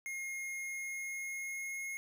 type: tone with pitch glide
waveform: square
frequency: 2143 to 2159 Hz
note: C7 to C#7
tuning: +41 to -46 cents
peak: -39 dBFS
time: 0.06-1.97 s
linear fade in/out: 0 ms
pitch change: +13 cents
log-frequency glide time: 0.57-1.81 s
effects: none